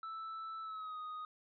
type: tone with pitch glide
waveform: triangle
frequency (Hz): 1318.5 to 1245.9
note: E6 to D#6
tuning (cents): 0 to +2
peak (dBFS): -40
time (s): 0.03-1.25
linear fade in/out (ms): 2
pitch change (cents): -98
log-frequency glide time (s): 0.62-0.98
effects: resampled to 11025 Hz